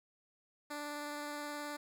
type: tone with vibrato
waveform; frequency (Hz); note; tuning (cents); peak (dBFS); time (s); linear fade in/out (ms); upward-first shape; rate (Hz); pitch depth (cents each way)
10% pulse; 293.7; D4; 0; -32; 0.7-1.77; 10; sine; 19; 10
effects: none